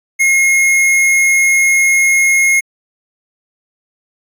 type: tone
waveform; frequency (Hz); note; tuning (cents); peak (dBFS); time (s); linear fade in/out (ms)
square; 2154; C7; +50; -9; 0.19-2.61; 20
effects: resampled to 32000 Hz